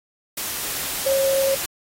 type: tone in noise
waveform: sine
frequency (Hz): 542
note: C#5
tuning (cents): -39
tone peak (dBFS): -17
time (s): 1.06-1.55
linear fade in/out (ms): 5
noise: white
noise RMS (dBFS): -27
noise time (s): 0.37-1.66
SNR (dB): +7
effects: AAC 48 kbps